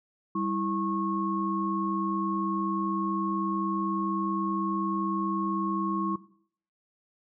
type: tone cluster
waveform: sine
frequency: 197.2 / 326.5 / 1093 Hz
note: G3 / E4 / C#6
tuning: +11 / -17 / -25 cents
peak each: -31 dBFS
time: 0.35-6.16 s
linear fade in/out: 5 ms
effects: noise-tail reverb RT60 0.6 s tail -17 dB re dry